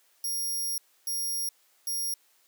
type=tone bursts at uneven times; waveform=5% pulse; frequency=5600 Hz; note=F8; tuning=4 cents sharp; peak=-23 dBFS; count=3; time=0.24-0.78 / 1.07-1.49 / 1.87-2.14 s; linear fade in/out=2 ms; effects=white hiss -65 dBFS RMS until 2.47 s + high-pass 400 Hz 12 dB/octave